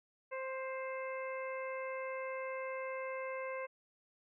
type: harmonic tone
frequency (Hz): 525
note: C5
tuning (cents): +6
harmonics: 1 / 2 / 3 / 4 / 5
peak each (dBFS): -40 / -45 / -50 / -47 / -53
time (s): 0.31-3.67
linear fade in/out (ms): 20
effects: none